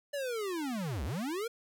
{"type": "linear two-way sweep", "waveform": "square", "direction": "down then up", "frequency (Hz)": [587.3, 56.8, 481.6], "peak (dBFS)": -34, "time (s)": [0.13, 1.48], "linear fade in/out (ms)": 10, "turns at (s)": 1.04, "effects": []}